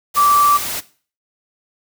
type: tone in noise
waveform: sine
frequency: 1164 Hz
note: D6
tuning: 16 cents flat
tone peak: -10 dBFS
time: 0.16-0.58 s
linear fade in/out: 20 ms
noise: white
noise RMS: -24 dBFS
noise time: 0.14-0.81 s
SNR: +11 dB
effects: noise-tail reverb RT60 0.4 s tail -17 dB re dry